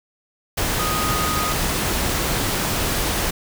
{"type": "tone in noise", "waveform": "sine", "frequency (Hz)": 1244.5, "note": "D#6", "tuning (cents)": 0, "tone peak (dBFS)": -24, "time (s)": [0.79, 1.53], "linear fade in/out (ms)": 10, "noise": "pink", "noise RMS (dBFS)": -22, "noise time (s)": [0.57, 3.31], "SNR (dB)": -5, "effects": []}